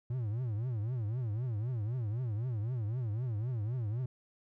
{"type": "tone with vibrato", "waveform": "triangle", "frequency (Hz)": 115.2, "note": "A#2", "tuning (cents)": -20, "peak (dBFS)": -30, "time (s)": [0.1, 4.06], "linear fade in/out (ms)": 5, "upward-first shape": "triangle", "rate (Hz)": 3.9, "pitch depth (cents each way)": 250, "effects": []}